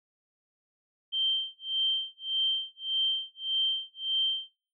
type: tone with tremolo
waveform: sine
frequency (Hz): 3136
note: G7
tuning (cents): 0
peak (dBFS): -24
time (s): 1.12-4.5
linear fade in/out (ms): 20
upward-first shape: sine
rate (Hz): 1.7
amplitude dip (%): 100
effects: noise-tail reverb RT60 0.4 s tail -18 dB re dry